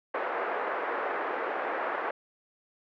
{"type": "band-pass noise", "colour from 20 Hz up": "pink", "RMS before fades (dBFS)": -32, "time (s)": [0.14, 2.11], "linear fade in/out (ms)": 5, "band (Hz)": [420, 1800], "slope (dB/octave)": 24, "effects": []}